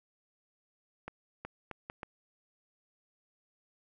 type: accelerating click train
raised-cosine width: 0.5 ms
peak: -25 dBFS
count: 5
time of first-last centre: 1.08-2.032 s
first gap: 370 ms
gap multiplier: 0.71
effects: none